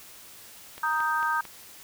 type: click train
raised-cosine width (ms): 0.3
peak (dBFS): -25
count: 4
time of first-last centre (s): 0.78-1.453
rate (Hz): 4.46
type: chord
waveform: sine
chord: Eb major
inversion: second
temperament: equal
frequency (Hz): 932.3 / 1244.5 / 1568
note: Bb5 / Eb6 / G6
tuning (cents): 0 / 0 / 0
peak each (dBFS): -28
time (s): 0.83-1.41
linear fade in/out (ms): 5
effects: white hiss -48 dBFS RMS until 1.83 s